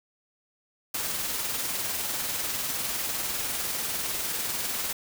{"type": "noise with tremolo", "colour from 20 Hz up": "white", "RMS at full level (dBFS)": -29, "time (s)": [0.94, 4.93], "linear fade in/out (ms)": 5, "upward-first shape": "sine", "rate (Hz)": 20, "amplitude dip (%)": 35, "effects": []}